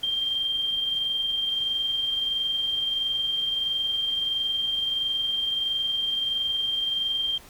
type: tone with amplitude modulation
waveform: sine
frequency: 3177 Hz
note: G7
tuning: 23 cents sharp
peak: -22 dBFS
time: 0.03-7.38 s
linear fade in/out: 5 ms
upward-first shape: sine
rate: 21.5 Hz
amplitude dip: 35%
effects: pink hiss -49 dBFS RMS until 7.49 s + Opus 48 kbps